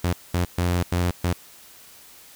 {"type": "tone bursts at uneven times", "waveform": "sawtooth", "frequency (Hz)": 88.2, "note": "F2", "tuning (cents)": 18, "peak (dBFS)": -16, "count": 5, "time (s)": [[0.04, 0.13], [0.34, 0.45], [0.58, 0.83], [0.92, 1.11], [1.24, 1.33]], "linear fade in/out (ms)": 5, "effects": ["white hiss -48 dBFS RMS until 2.35 s"]}